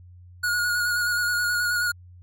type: tone with vibrato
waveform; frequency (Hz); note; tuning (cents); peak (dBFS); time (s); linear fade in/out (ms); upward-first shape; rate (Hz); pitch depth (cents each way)
square; 1445; F#6; -41; -22; 0.43-1.92; 10; square; 9.4; 19
effects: added 89 Hz sine -44 dBFS peak until 2.22 s + MP3 64 kbps

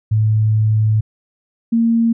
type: tone pair in turn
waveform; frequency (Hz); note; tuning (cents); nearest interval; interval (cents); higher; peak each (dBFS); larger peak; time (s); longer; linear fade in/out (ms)
sine; 108.5 / 229.9; A2 / A#3; -24 / -24; octave + minor second; 1300; second; -11; neither; 0.11-1.01 / 1.72-2.13; first; 10
effects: none

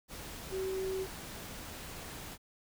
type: tone in noise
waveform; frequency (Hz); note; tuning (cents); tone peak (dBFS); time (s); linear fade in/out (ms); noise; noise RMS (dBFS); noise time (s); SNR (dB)
sine; 380; F#4; +46; -33; 0.5-1.07; 50; pink; -45; 0.08-2.38; +9
effects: none

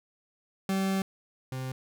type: tone pair in turn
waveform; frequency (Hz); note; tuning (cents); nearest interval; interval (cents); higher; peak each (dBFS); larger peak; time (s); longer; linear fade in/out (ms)
40% pulse; 192.6 / 130.1; G3 / C3; -30 / -9; perfect fifth; 679; first; -25 / -32; first; 0.69-1.02 / 1.52-1.72; first; 2
effects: none

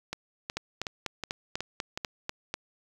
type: two click trains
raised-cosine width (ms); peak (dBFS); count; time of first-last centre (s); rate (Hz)
0.2; -14 / -16; 9 / 6; 0.57-2.54 / 0.13-1.975; 4.06 / 2.71
effects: 7-bit

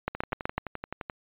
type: two click trains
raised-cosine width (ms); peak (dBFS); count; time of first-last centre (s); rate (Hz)
0.5; -12 / -19; 5 / 12; 0.08-0.58 / 0.15-1.098; 8 / 11.6
effects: resampled to 8000 Hz

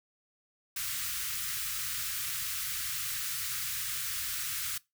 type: band-stop noise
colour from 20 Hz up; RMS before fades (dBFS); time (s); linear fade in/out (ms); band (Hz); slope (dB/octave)
white; -35; 0.76-4.78; 5; 150 to 1200; 48
effects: noise-tail reverb RT60 0.2 s tail -21 dB re dry

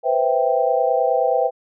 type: chord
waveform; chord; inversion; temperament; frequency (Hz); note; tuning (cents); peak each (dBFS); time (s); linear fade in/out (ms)
sine; C major seventh; third; equal; 493.9 / 523.3 / 659.3 / 784; B4 / C5 / E5 / G5; 0 / 0 / 0 / 0; -21; 0.03-1.51; 50
effects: none

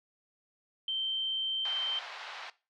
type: tone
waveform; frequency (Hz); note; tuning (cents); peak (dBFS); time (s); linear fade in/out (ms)
sine; 3121; G7; -8; -30; 0.88-1.99; 2
type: band-pass noise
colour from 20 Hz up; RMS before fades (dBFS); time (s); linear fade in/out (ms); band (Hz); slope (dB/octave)
pink; -44; 1.65-2.5; 2; 740 to 4200; 24
effects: noise-tail reverb RT60 0.3 s tail -18 dB re dry

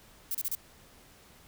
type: noise bursts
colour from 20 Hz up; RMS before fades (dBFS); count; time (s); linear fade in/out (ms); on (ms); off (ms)
violet; -32; 4; 0.31-0.551; 2; 37; 31
effects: pink hiss -57 dBFS RMS until 1.47 s

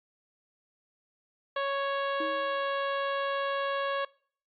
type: harmonic tone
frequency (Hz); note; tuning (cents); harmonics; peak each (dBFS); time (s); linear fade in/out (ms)
554.4; C#5; 0; 1 / 2 / 3 / 4 / 5 / 6 / 7 / 8; -31 / -32 / -36 / -47 / -43 / -43 / -49 / -55; 1.56-4.05; 5
type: tone with exponential decay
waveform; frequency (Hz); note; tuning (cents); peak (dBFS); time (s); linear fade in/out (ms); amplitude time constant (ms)
triangle; 316.4; D#4; +29; -31; 2.2-2.8; 5; 130
effects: noise-tail reverb RT60 0.5 s tail -23 dB re dry + AAC 64 kbps

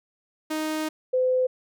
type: tone pair in turn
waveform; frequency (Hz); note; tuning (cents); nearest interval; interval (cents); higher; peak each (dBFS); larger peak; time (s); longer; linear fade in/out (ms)
sawtooth / sine; 311.1 / 510.3; D#4 / C5; 0 / -43; major sixth; 857; second; -22 / -19; second; 0.5-0.89 / 1.13-1.47; first; 10
effects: none

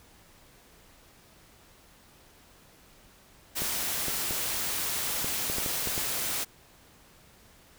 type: noise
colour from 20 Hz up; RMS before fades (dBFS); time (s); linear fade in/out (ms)
white; -31; 3.55-6.45; 20
type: clicks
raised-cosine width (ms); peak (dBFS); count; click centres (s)
2; -21; 9; 3.62 / 4.083 / 4.309 / 5.245 / 5.499 / 5.584 / 5.662 / 5.873 / 5.979
effects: pink hiss -57 dBFS RMS until 7.78 s

